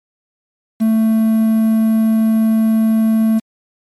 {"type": "tone with quantisation", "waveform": "triangle", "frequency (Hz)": 221.8, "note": "A3", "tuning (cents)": 14, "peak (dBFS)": -8, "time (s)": [0.8, 3.4], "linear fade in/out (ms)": 20, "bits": 6, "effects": ["MP3 64 kbps"]}